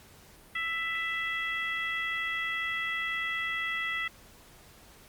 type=harmonic tone; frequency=662 Hz; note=E5; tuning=7 cents sharp; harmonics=2 / 3 / 4 / 5; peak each=-38 / -31 / -39 / -40 dBFS; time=0.55-4.08 s; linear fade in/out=5 ms; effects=pink hiss -55 dBFS RMS until 5.08 s + Opus 48 kbps